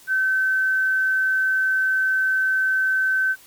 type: tone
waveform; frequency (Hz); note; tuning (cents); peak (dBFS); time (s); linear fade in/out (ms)
sine; 1535; G6; -37; -17; 0.07-3.36; 50
effects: white hiss -49 dBFS RMS until 3.46 s + MP3 96 kbps